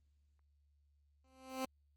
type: tone with exponential growth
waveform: 15% pulse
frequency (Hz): 261.6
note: C4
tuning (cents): 0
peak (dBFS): -29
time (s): 1.24-1.65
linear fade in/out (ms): 2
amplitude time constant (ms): 88
effects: added 72 Hz sine -70 dBFS peak until 1.96 s + Opus 24 kbps